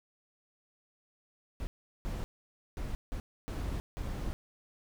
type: noise bursts at uneven times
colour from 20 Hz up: brown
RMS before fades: -36 dBFS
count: 6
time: 1.6-1.67 / 2.05-2.24 / 2.77-2.95 / 3.12-3.2 / 3.48-3.8 / 3.97-4.33 s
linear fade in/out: 0 ms
effects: none